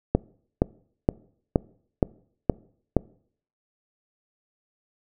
click train, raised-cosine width 2 ms, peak -4 dBFS, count 7, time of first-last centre 0.15-2.967 s, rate 2.13 Hz, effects noise-tail reverb RT60 0.6 s tail -24 dB re dry

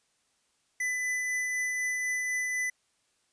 square tone with tremolo, 2000 Hz, B6, 21 cents sharp, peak -28 dBFS, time 0.8-2.7 s, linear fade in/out 5 ms, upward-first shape triangle, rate 4 Hz, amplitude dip 25%, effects white hiss -72 dBFS RMS until 3.32 s + resampled to 22050 Hz

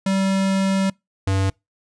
square tone pair in turn, 193.1 / 96.55 Hz, G3 / G2, -26 / -26 cents, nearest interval octave, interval 1200 cents, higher first, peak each -18 dBFS, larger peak neither, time 0.06-0.9 / 1.27-1.5 s, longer first, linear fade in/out 5 ms, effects noise-tail reverb RT60 0.2 s tail -26 dB re dry + resampled to 22050 Hz

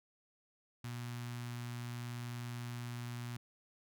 sawtooth tone with notch filter, 120.7 Hz, B2, 39 cents flat, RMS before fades -43 dBFS, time 0.84-3.37 s, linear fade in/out 5 ms, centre 490 Hz, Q 0.61, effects none

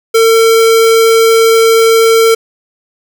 square tone, 452.1 Hz, A4, 47 cents sharp, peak -5 dBFS, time 0.14-2.35 s, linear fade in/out 10 ms, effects none

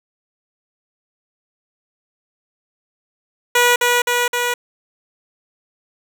10% pulse tone with echo, 485.3 Hz, B4, 30 cents flat, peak -3 dBFS, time 3.55-3.76 s, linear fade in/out 5 ms, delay 260 ms, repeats 3, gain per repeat -2 dB, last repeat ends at 4.54 s, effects none

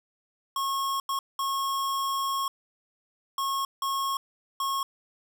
square tone bursts at uneven times, 1090 Hz, C#6, 29 cents flat, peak -27 dBFS, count 6, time 0.56-1 / 1.09-1.19 / 1.39-2.48 / 3.38-3.65 / 3.82-4.17 / 4.6-4.83 s, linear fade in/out 2 ms, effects none

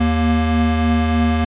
square tone pair together, 79.42 / 235 Hz, D#2 / A#3, +36 / +14 cents, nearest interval octave + perfect fifth, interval 1878 cents, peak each -18 / -17 dBFS, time 0-1.45 s, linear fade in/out 10 ms, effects resampled to 8000 Hz

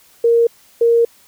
sine tone bursts at uneven times, 466.2 Hz, A#4, in tune, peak -9 dBFS, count 2, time 0.24-0.47 / 0.81-1.05 s, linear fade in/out 5 ms, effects white hiss -50 dBFS RMS until 1.27 s

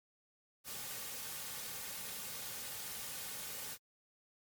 white noise with comb filter, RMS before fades -44 dBFS, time 0.64-3.78 s, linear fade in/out 50 ms, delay 3 ms, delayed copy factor -0.5, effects MP3 96 kbps

